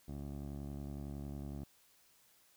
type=tone with low-pass filter; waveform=15% pulse; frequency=70.9 Hz; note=C#2; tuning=40 cents sharp; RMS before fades=-44 dBFS; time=0.08-1.64 s; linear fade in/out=5 ms; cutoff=530 Hz; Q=0.8; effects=white hiss -68 dBFS RMS until 2.56 s